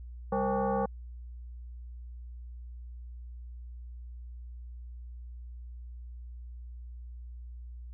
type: tone with frequency modulation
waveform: sine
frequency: 133.4 Hz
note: C3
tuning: 34 cents sharp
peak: -26 dBFS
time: 0.32-0.86 s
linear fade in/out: 5 ms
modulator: 332 Hz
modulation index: 2.6
effects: added 60 Hz sine -41 dBFS peak until 7.93 s